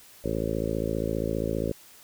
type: harmonic tone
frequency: 55 Hz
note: A1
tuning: in tune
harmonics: 1 / 2 / 3 / 4 / 5 / 6 / 7 / 8 / 9 / 10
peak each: -35 / -35 / -35 / -35 / -35 / -35 / -35 / -35 / -35 / -35 dBFS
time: 0.24-1.72 s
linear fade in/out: 5 ms
effects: white hiss -52 dBFS RMS until 2.03 s